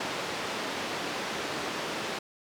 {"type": "band-pass noise", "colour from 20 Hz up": "pink", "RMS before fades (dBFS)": -34, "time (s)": [0, 2.19], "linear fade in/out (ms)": 5, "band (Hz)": [270, 4600], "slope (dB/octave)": 12, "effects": []}